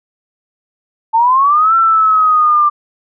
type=linear two-way sweep; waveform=sine; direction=up then down; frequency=880 to 1351 to 1182 Hz; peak=-7 dBFS; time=1.13-2.7 s; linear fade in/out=20 ms; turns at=1.75 s; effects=none